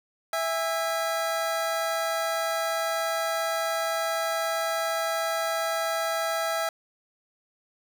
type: tone pair together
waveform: 25% pulse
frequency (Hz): 659.3 / 816.6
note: E5 / G#5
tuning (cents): 0 / -29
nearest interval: major third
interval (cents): 371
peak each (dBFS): -23 / -28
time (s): 0.33-6.69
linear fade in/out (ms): 2
effects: none